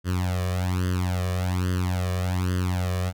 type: tone with flanger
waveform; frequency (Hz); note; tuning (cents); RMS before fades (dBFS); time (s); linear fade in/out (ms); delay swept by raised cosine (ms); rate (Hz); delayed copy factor
sawtooth; 91; F#2; -28; -25; 0.04-3.13; 50; 0.63 to 1.73; 1.2; +1
effects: none